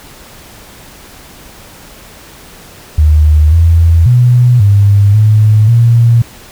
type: tone with pitch steps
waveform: sine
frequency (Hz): 76.4 / 83.2 / 122.9 / 101 / 107.3 / 117.2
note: D#2 / E2 / B2 / G#2 / A2 / A#2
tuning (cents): -31 / +17 / -8 / -48 / -43 / +10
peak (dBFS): -3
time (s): 2.98-6.22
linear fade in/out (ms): 5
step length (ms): 540
effects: pink hiss -35 dBFS RMS until 6.51 s